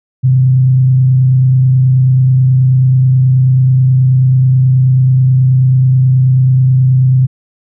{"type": "tone with frequency modulation", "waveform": "sine", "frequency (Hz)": 129.5, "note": "C3", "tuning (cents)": -17, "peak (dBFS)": -5, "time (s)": [0.23, 7.27], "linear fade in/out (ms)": 20, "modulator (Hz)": 29.3, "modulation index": 0.25, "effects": []}